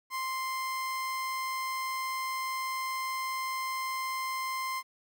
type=tone; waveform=30% pulse; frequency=1046.5 Hz; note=C6; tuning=in tune; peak=-29 dBFS; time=0.1-4.83 s; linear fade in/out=50 ms; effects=11-bit